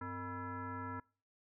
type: tone with frequency modulation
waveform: sine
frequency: 619 Hz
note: D#5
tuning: 9 cents flat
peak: -40 dBFS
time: 0.01-1 s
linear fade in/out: 5 ms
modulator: 359 Hz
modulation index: 2.6
effects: noise-tail reverb RT60 0.4 s tail -25 dB re dry